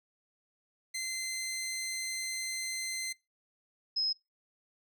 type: tone pair in turn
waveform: 15% pulse / sine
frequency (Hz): 2069 / 5124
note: C7 / E8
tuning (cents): -20 / -50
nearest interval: octave + major third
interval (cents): 1570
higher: second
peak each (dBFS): -28 / -28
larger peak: neither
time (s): 0.94-3.13 / 3.96-4.13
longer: first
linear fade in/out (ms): 10
effects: noise-tail reverb RT60 0.2 s tail -21 dB re dry